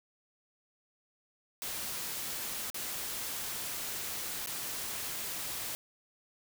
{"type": "noise with dropouts", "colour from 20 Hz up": "white", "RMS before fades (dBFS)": -38, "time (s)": [1.62, 5.75], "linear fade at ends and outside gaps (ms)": 0, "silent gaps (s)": [[2.701, 2.744], [4.461, 4.472]], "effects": []}